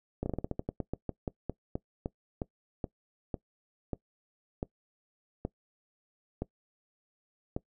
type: slowing click train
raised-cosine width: 2 ms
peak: -19 dBFS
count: 24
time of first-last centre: 0.23-7.565 s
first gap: 30 ms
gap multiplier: 1.18
effects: noise-tail reverb RT60 0.1 s tail -21 dB re dry